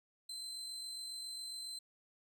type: tone with amplitude modulation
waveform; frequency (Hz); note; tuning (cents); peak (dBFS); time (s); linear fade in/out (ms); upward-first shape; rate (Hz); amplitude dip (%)
35% pulse; 4080; C8; -44; -40; 0.29-1.79; 5; sine; 47.3; 30
effects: none